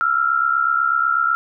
sine tone pair together, 1328.8 / 1396.9 Hz, E6 / F6, +13 / 0 cents, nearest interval minor second, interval 87 cents, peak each -18 dBFS, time 0.01-1.35 s, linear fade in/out 0 ms, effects none

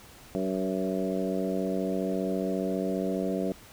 harmonic tone with a mistuned harmonic, 94.7 Hz, F#2, 41 cents sharp, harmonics 2 / 3 / 4 / 5 / 6 / 7, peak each -31 / -33 / -34 / -35 / -36 / -36 dBFS, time 0.35-3.52 s, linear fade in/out 0 ms, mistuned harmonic 6, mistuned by -15 cents, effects pink hiss -51 dBFS RMS until 3.72 s

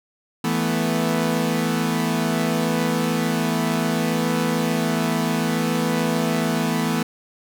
sawtooth chord, E suspended fourth, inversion none, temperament equal, 164.81 / 220 / 246.9 Hz, E3 / A3 / B3, 0 / 0 / 0 cents, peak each -20 dBFS, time 0.44-7.03 s, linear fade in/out 5 ms, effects none

